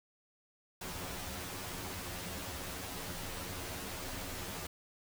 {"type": "noise with comb filter", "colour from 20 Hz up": "pink", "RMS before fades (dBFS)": -42, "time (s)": [0.81, 4.67], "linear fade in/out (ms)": 5, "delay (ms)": 11, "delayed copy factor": 0.95, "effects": []}